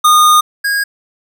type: tone pair in turn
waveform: square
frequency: 1226 / 1636.5 Hz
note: D#6 / G#6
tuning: -26 / -26 cents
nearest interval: perfect fourth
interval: 500 cents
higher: second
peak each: -6 / -13 dBFS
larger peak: first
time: 0.04-0.41 / 0.64-0.84 s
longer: first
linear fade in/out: 10 ms
effects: none